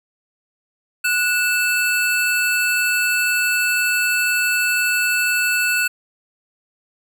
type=tone pair together; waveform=square; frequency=1467 / 2643 Hz; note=F#6 / E7; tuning=-15 / +4 cents; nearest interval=minor seventh; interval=1019 cents; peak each=-20 dBFS; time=1.04-5.88 s; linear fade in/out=10 ms; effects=none